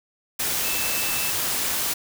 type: tone in noise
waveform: sine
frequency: 2637 Hz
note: E7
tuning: in tune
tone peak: -31 dBFS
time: 0.64-1.31 s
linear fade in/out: 10 ms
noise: white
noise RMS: -25 dBFS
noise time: 0.39-1.94 s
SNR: -9 dB
effects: none